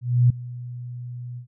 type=tone with ADSR envelope; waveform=sine; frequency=122.5 Hz; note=B2; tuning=14 cents flat; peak=-11 dBFS; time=0.01-1.47 s; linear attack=290 ms; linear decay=4 ms; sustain=-20 dB; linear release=96 ms; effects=none